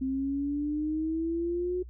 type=exponential sweep; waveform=sine; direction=up; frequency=261.6 to 365.8 Hz; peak=-27 dBFS; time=0.01-1.83 s; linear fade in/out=10 ms; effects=noise-tail reverb RT60 0.1 s tail -24 dB re dry + added 60 Hz sine -42 dBFS peak until 1.89 s